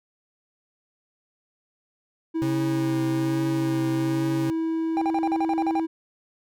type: tone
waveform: triangle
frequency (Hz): 324.8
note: E4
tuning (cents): -26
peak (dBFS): -21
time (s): 2.34-5.87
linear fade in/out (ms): 20
type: tone with vibrato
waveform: 40% pulse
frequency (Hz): 134.1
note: C3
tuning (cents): +43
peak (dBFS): -26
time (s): 2.42-4.5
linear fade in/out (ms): 0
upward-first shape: triangle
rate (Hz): 1.2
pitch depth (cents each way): 33
type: tone bursts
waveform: triangle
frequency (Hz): 795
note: G5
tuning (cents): +24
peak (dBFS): -21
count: 10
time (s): 4.97-5.797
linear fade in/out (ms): 0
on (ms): 44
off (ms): 43
effects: none